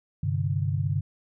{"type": "chord", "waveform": "sine", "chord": "G suspended fourth", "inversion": "none", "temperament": "equal with one note detuned", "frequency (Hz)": [98, 130.81, 148.28], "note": ["G2", "C3", "D3"], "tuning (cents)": [0, 0, 17], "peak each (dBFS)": [-27, -29, -28], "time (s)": [0.23, 1.01], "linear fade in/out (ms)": 5, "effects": []}